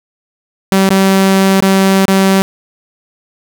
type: tone with dropouts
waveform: sawtooth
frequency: 192.7 Hz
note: G3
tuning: 29 cents flat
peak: -3 dBFS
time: 0.72-2.42 s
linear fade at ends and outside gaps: 0 ms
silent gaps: 0.89-0.905 / 1.604-1.624 / 2.055-2.082 s
effects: none